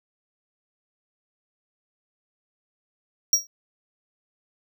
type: tone with exponential decay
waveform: square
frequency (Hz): 5660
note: F8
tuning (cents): +22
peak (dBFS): -12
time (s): 3.33-3.47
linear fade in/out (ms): 2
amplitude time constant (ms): 29
effects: none